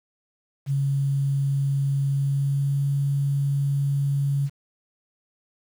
sine tone with pitch glide, 138.59 to 140.2 Hz, C#3 to C#3, 0 to +20 cents, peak -20 dBFS, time 0.66-4.5 s, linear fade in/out 50 ms, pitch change +20 cents, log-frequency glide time 2.1-2.89 s, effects 8-bit

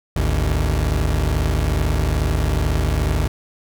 30% pulse tone pair together, 53.95 / 76.3 Hz, A1 / D#2, -33 / -33 cents, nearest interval tritone, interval 600 cents, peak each -17 dBFS, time 0.16-3.28 s, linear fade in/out 5 ms, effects none

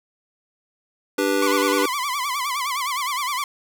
square chord, G major, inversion second, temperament just, 294 / 392 / 490 Hz, D4 / G4 / B4, +2 / 0 / -14 cents, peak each -24 dBFS, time 1.18-1.86 s, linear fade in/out 5 ms
sawtooth tone with vibrato, 1079 Hz, C#6, 47 cents flat, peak -19 dBFS, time 1.42-3.44 s, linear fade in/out 2 ms, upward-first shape sine, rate 9.7 Hz, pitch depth 150 cents each way
effects none

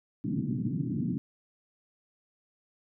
pink band-pass noise, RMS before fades -31 dBFS, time 0.24-1.18 s, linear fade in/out 0 ms, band 120 to 300 Hz, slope 48 dB/octave, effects none

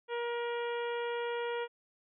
harmonic tone, 474.3 Hz, A#4, 30 cents sharp, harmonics 1 / 2 / 3 / 4 / 5 / 6 / 7, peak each -34 / -40 / -44 / -46 / -48 / -50 / -51 dBFS, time 0.08-1.68 s, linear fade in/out 50 ms, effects none

